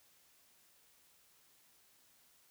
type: silence
effects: white hiss -68 dBFS RMS until 2.5 s